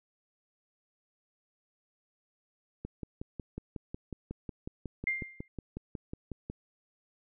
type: click train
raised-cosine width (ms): 3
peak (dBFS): -25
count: 21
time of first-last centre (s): 2.85-6.5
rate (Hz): 5.48
type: tone with exponential decay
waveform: sine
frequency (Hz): 2100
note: C7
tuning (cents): +6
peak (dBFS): -25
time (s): 5.07-5.48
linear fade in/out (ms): 2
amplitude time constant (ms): 87
effects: none